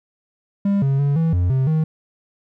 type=tone with pitch steps; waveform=triangle; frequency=199.8 / 136.8 / 141.8 / 163.4 / 88.8 / 131.9 / 157.5 Hz; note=G3 / C#3 / C#3 / E3 / F2 / C3 / D#3; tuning=+33 / -23 / +40 / -15 / +29 / +14 / +21 cents; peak=-13 dBFS; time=0.65-1.84 s; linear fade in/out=5 ms; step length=170 ms; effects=none